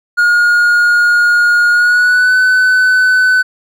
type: tone with pitch glide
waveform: triangle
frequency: 1432 to 1506.7 Hz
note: F6 to F#6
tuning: +43 to +31 cents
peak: -5 dBFS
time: 0.17-3.43 s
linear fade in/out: 20 ms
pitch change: +88 cents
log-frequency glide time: 1.71-2.37 s
effects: none